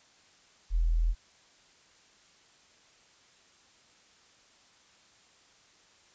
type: tone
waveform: sine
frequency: 41.12 Hz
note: E1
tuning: 4 cents flat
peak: -23 dBFS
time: 0.7-1.15 s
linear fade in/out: 50 ms
effects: white hiss -61 dBFS RMS until 6.14 s + resampled to 16000 Hz